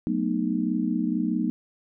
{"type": "chord", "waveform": "sine", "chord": "B dominant seventh", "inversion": "second", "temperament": "just", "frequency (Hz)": [185.21, 222.2, 246.9, 308.7], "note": ["F#3", "A3", "B3", "D#4"], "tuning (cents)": [2, 17, 0, -14], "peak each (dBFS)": [-29, -28, -28, -28], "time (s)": [0.07, 1.5], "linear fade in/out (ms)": 0, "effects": []}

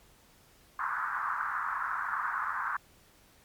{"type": "band-pass noise", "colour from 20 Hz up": "pink", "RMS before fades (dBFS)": -33, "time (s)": [0.79, 2.77], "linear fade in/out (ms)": 5, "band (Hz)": [1000, 1600], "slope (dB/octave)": 48, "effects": ["pink hiss -61 dBFS RMS until 3.44 s", "MP3 96 kbps"]}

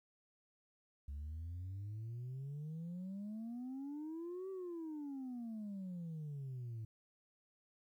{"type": "exponential two-way sweep", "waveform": "sine", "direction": "up then down", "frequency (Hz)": [69.2, 387.1, 108.8], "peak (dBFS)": -40, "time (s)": [1.08, 6.85], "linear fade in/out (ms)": 5, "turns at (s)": 4.5, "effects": ["tanh soft clip ceiling -41 dBFS", "13-bit"]}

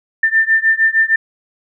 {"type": "beating tone pair", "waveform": "sine", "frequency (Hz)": [1787, 1793.5], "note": ["A6", "A6"], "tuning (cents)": [26, 33], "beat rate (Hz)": 6.5, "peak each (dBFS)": [-13, -14], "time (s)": [0.23, 1.16], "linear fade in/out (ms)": 5, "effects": []}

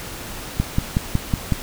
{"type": "click train", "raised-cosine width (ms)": 5, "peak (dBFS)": -5, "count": 6, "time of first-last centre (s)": [0.6, 1.523], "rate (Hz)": 5.42, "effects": ["pink hiss -33 dBFS RMS until 1.62 s"]}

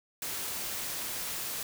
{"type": "noise", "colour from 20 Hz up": "white", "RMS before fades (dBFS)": -36, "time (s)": [0.22, 1.63], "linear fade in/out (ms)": 2, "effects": []}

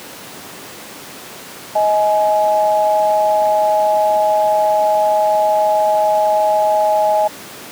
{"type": "tone pair together", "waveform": "sine", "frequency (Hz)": [630, 840.9], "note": ["D#5", "G#5"], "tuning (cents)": [21, 21], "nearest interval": "perfect fourth", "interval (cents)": 500, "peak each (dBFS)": -14, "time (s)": [1.75, 7.28], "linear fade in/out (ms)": 10, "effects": ["pink hiss -33 dBFS RMS until 7.71 s", "high-pass 200 Hz 12 dB/octave"]}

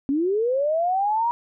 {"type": "linear sweep", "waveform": "sine", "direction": "up", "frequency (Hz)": [264.4, 962], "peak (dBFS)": -19, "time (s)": [0.09, 1.31], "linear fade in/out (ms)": 0, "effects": []}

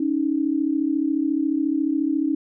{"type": "tone pair together", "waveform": "sine", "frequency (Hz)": [279.6, 313.8], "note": ["C#4", "D#4"], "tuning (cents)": [15, 15], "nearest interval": "major second", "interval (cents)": 200, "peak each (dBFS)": -22, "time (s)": [0, 2.35], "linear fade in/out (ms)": 5, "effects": []}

